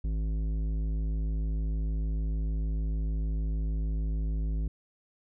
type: tone with tanh clipping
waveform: sine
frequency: 53.3 Hz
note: G#1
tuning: 46 cents sharp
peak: -29 dBFS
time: 0.04-4.68 s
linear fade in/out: 5 ms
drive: 12 dB
effects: none